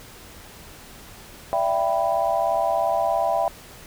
sine chord, E minor seventh, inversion third, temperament equal with one note detuned, 587.3 / 666.9 / 784 / 987.8 Hz, D5 / E5 / G5 / B5, 0 / +20 / 0 / 0 cents, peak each -28 / -22 / -24 / -28 dBFS, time 1.53-3.48 s, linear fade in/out 0 ms, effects pink hiss -44 dBFS RMS until 3.86 s

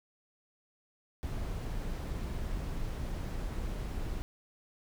brown noise, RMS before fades -36 dBFS, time 1.23-4.22 s, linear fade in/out 0 ms, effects none

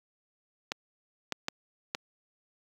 clicks, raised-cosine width 0.2 ms, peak -13 dBFS, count 4, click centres 0.719 / 1.323 / 1.484 / 1.949 s, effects high-pass 150 Hz 12 dB/octave + 9-bit

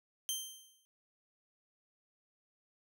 15% pulse tone with exponential decay, 3136 Hz, G7, in tune, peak -25 dBFS, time 0.29-0.85 s, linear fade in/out 0 ms, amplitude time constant 120 ms, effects none

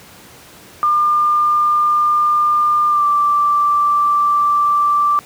sine tone with pitch glide, 1200 to 1171.9 Hz, D6 to D6, +37 to -4 cents, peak -11 dBFS, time 0.83-5.19 s, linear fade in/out 0 ms, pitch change -41 cents, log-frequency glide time 2.89-3.05 s, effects pink hiss -41 dBFS RMS until 5.25 s + high-pass 100 Hz 12 dB/octave

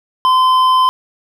sine tone with hard clipping, 1028 Hz, C6, 31 cents flat, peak -10 dBFS, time 0.25-0.89 s, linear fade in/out 0 ms, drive 7 dB, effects none

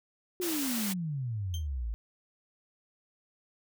sine exponential sweep, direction down, 370 to 51.91 Hz, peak -31 dBFS, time 0.4-1.94 s, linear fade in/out 0 ms
white high-pass noise, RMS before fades -35 dBFS, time 0.41-0.94 s, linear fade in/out 20 ms, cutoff 180 Hz, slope 12 dB/octave
30% pulse tone with exponential decay, 3155 Hz, G7, 10 cents sharp, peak -33 dBFS, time 1.54-1.67 s, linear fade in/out 1 ms, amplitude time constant 28 ms
effects none

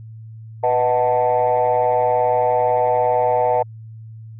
sine chord, B dominant seventh, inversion none, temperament equal, 493.9 / 622.3 / 740 / 880 Hz, B4 / D#5 / F#5 / A5, 0 / 0 / 0 / 0 cents, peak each -19 dBFS, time 0.63-3.63 s, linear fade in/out 10 ms, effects tanh soft clip ceiling -8 dBFS + added 111 Hz sine -34 dBFS peak until 4.39 s

